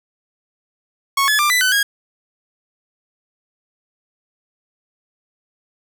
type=tone with pitch steps; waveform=sawtooth; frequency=1103 / 1712 / 1188 / 1991 / 1510 / 1638 Hz; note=C#6 / A6 / D6 / B6 / F#6 / G#6; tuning=-9 / -48 / +20 / +14 / +35 / -24 cents; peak=-10 dBFS; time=1.17-1.83 s; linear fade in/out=5 ms; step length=110 ms; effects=none

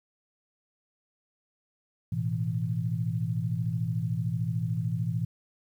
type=chord; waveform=sine; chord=A suspended second; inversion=none; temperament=equal; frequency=110 / 123.47 / 164.81 Hz; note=A2 / B2 / E3; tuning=0 / 0 / 0 cents; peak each=-31 dBFS; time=2.12-5.25 s; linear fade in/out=5 ms; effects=10-bit

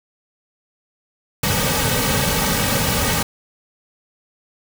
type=noise with comb filter; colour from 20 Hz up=pink; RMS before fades=-19 dBFS; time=1.43-3.23 s; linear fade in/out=5 ms; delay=2.9 ms; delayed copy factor=-0.8; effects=none

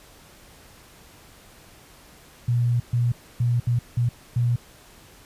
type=tone bursts at uneven times; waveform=sine; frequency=120.3 Hz; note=B2; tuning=45 cents flat; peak=-18 dBFS; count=6; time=2.48-2.8 / 2.93-3.12 / 3.4-3.6 / 3.67-3.79 / 3.97-4.09 / 4.36-4.56 s; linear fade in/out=5 ms; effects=pink hiss -50 dBFS RMS until 5.25 s + resampled to 32000 Hz

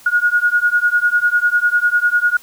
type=beating tone pair; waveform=sine; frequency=1437 / 1447 Hz; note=F6 / F#6; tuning=+49 / -39 cents; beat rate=10 Hz; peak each=-15 dBFS; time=0.06-2.37 s; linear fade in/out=5 ms; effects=white hiss -44 dBFS RMS until 2.42 s

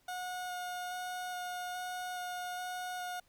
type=tone with vibrato; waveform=30% pulse; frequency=724 Hz; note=F#5; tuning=38 cents flat; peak=-35 dBFS; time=0.08-3.2 s; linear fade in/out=5 ms; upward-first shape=square; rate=1.2 Hz; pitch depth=8 cents each way; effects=pink hiss -70 dBFS RMS until 3.28 s

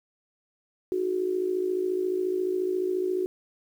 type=tone with amplitude modulation; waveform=sine; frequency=368.8 Hz; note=F#4; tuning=6 cents flat; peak=-21 dBFS; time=0.92-3.26 s; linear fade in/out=0 ms; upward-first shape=sine; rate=54.3 Hz; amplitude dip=70%; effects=9-bit

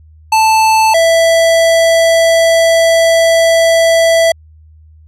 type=tone pair in turn; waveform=square; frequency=880 / 660.9 Hz; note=A5 / E5; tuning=0 / +4 cents; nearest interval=perfect fourth; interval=496 cents; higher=first; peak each=-7 dBFS; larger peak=neither; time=0.32-0.94 / 0.94-4.32 s; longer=second; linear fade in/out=5 ms; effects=added 78 Hz sine -38 dBFS peak until 5.07 s + low-pass 11000 Hz 12 dB/octave

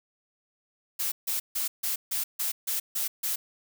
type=noise bursts; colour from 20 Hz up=blue; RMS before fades=-29 dBFS; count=9; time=0.99-3.36 s; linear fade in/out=10 ms; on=130 ms; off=150 ms; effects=none

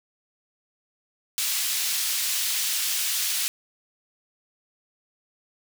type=high-pass noise; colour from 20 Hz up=pink; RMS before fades=-26 dBFS; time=1.38-3.48 s; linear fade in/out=0 ms; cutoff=3300 Hz; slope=12 dB/octave; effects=none

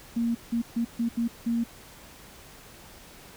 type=tone bursts at uneven times; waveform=sine; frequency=233.1 Hz; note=A#3; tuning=in tune; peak=-23 dBFS; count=6; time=0.16-0.35 / 0.52-0.62 / 0.76-0.85 / 0.99-1.09 / 1.17-1.28 / 1.46-1.64 s; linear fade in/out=10 ms; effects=pink hiss -49 dBFS RMS until 3.36 s

